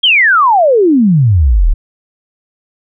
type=exponential sweep; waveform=sine; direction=down; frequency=3322 to 32.7 Hz; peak=-5 dBFS; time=0.03-1.74 s; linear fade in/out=10 ms; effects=none